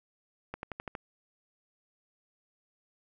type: accelerating click train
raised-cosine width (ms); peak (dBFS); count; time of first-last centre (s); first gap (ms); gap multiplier
0.5; -22; 6; 0.54-0.952; 91; 0.95
effects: none